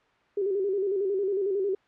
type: tone with vibrato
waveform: sine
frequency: 392 Hz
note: G4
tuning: in tune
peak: -24 dBFS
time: 0.37-1.75 s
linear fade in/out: 5 ms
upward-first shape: square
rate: 11 Hz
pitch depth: 67 cents each way
effects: white hiss -63 dBFS RMS until 1.87 s + low-pass 2000 Hz 12 dB/octave